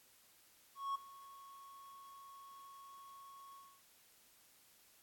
triangle tone with ADSR envelope, 1103 Hz, C#6, 9 cents flat, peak -33 dBFS, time 0.75-3.82 s, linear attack 200 ms, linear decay 11 ms, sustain -19 dB, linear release 280 ms, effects white hiss -67 dBFS RMS until 5.02 s + AAC 64 kbps

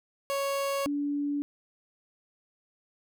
30% pulse / sine tone pair in turn, 554.4 / 288.1 Hz, C#5 / D4, 0 / -33 cents, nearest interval major seventh, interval 1133 cents, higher first, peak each -25 / -27 dBFS, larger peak first, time 0.3-0.86 / 0.86-1.42 s, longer neither, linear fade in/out 0 ms, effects none

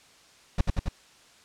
brown noise with echo, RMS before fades -20 dBFS, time 0.58-0.61 s, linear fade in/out 5 ms, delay 92 ms, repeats 3, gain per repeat -2 dB, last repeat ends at 0.886 s, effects white hiss -56 dBFS RMS until 1.44 s + low-pass 7000 Hz 12 dB/octave

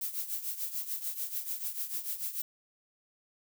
violet noise with tremolo, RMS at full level -33 dBFS, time 0.01-2.42 s, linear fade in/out 5 ms, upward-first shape triangle, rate 6.8 Hz, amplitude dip 80%, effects none

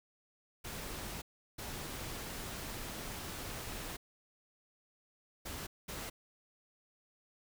pink noise bursts at uneven times, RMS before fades -43 dBFS, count 4, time 0.64-1.22 / 1.58-3.97 / 5.45-5.67 / 5.88-6.1 s, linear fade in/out 10 ms, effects none

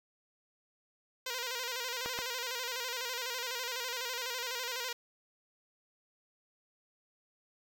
5% pulse tone with vibrato, 493.9 Hz, B4, in tune, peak -24 dBFS, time 1.26-4.93 s, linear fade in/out 5 ms, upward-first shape square, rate 12 Hz, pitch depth 71 cents each way
clicks, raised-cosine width 0.5 ms, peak -21 dBFS, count 2, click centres 2.06 / 2.189 s
effects none

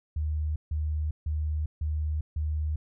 sine tone bursts, 76.5 Hz, D#2, 29 cents flat, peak -26 dBFS, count 5, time 0.16-2.76 s, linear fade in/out 5 ms, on 400 ms, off 150 ms, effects none

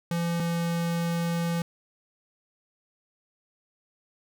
square tone pair in turn, 170 / 169.35 Hz, F3 / E3, -46 / +47 cents, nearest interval unison, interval 7 cents, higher first, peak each -26 dBFS, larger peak neither, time 0.11-0.4 / 0.4-1.62 s, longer second, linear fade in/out 2 ms, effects none

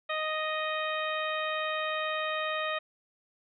harmonic tone, 622.3 Hz, D#5, in tune, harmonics 1 / 2 / 3 / 4 / 5 / 6, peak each -34 / -34 / -36 / -38 / -42 / -41 dBFS, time 0.09-2.79 s, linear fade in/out 10 ms, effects none

